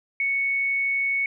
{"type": "tone", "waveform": "sine", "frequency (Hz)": 2217, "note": "C#7", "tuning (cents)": 0, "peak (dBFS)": -21, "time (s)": [0.2, 1.26], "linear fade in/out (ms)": 2, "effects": []}